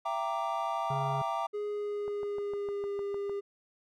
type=chord; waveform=triangle; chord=E half-diminished seventh; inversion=none; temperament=equal with one note detuned; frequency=671.2 / 784 / 932.3 / 1174.7 Hz; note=E5 / G5 / Bb5 / D6; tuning=+31 / 0 / 0 / 0 cents; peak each=-34 dBFS; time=0.05-1.47 s; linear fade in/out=10 ms
type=harmonic tone; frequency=138.59 Hz; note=C#3; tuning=in tune; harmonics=1 / 3 / 5 / 7 / 9 / 10; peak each=-33 / -43 / -46 / -51 / -54 / -54 dBFS; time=0.9-1.22 s; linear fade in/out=5 ms
type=tone with pitch glide; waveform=triangle; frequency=415.3 to 402.1 Hz; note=G#4 to G4; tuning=0 to +44 cents; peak=-30 dBFS; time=1.53-3.41 s; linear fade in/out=20 ms; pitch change=-56 cents; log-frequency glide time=1.67-2.97 s
type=click train; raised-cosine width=1 ms; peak=-32 dBFS; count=9; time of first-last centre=2.08-3.296 s; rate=6.58 Hz
effects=none